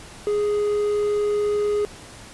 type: tone with quantisation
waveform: triangle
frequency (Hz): 415.3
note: G#4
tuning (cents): 0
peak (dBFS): -17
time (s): 0.27-1.85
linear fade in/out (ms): 0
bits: 7
effects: pink hiss -42 dBFS RMS until 2.33 s + resampled to 24000 Hz